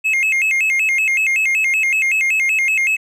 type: tone with vibrato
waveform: triangle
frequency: 2345 Hz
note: D7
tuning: 3 cents flat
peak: -12 dBFS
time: 0.04-2.97 s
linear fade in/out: 20 ms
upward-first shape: square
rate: 5.3 Hz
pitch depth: 170 cents each way
effects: none